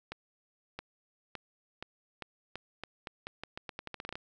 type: accelerating click train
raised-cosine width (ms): 0.3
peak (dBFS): -23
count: 20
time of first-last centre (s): 0.12-4.155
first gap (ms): 670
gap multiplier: 0.84
effects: none